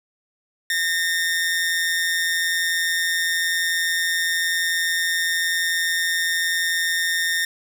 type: tone with amplitude modulation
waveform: sawtooth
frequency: 1827 Hz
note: A#6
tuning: 35 cents flat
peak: -14 dBFS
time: 0.7-7.45 s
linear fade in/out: 2 ms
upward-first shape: sine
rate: 171 Hz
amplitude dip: 50%
effects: none